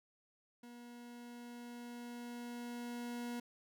40% pulse tone with level ramp, 240 Hz, B3, 49 cents flat, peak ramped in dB -51 to -39 dBFS, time 0.63-3.4 s, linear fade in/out 5 ms, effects none

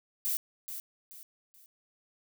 violet noise with echo, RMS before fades -31 dBFS, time 0.25-0.37 s, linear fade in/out 0 ms, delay 430 ms, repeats 3, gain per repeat -9 dB, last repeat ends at 1.66 s, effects none

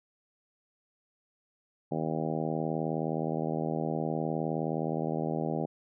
harmonic tone, 79.4 Hz, D#2, 36 cents sharp, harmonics 2 / 3 / 4 / 5 / 6 / 7 / 8 / 9 / 10, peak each -34 / -36 / -37 / -38 / -39 / -39 / -40 / -41 / -41 dBFS, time 1.91-5.66 s, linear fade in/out 10 ms, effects none

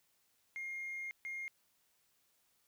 triangle tone bursts at uneven times, 2129 Hz, C7, 30 cents sharp, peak -37 dBFS, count 2, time 0.56-1.11 / 1.25-1.48 s, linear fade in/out 0 ms, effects tanh soft clip ceiling -36 dBFS + white hiss -75 dBFS RMS until 2.67 s

